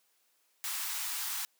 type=high-pass noise; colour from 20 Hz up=white; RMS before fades=-36 dBFS; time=0.64-1.45 s; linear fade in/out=0 ms; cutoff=820 Hz; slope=48 dB/octave; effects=white hiss -72 dBFS RMS until 1.59 s + high-pass 300 Hz 12 dB/octave